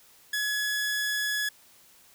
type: tone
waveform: sawtooth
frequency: 1692 Hz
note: G#6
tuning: 32 cents sharp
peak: -23 dBFS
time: 0.33-1.49 s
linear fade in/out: 5 ms
effects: white hiss -57 dBFS RMS until 2.14 s